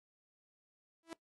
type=tone with exponential growth; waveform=sawtooth; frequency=329.6 Hz; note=E4; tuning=in tune; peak=-36 dBFS; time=1.03-1.13 s; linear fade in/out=1 ms; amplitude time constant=20 ms; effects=noise-tail reverb RT60 0.1 s tail -19 dB re dry + AAC 32 kbps